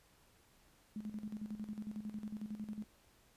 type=tone with tremolo; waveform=sine; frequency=212.3 Hz; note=G#3; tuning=38 cents sharp; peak=-39 dBFS; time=0.96-2.84 s; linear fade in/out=2 ms; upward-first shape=square; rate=11 Hz; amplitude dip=70%; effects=pink hiss -68 dBFS RMS until 3.36 s + resampled to 32000 Hz